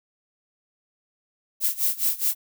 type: noise with tremolo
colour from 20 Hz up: violet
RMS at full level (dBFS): -21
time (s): 1.6-2.35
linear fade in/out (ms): 50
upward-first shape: sine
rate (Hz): 4.8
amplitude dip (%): 90
effects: none